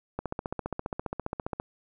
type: click train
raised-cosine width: 1 ms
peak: -17 dBFS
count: 22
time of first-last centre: 0.19-1.599 s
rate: 14.9 Hz
effects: none